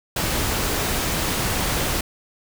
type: noise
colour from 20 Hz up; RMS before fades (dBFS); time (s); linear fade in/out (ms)
pink; -23; 0.16-2.01; 5
effects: none